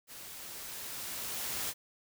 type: noise with level ramp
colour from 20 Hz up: white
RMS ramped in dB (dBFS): -48 to -35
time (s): 0.07-1.74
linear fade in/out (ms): 50
effects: none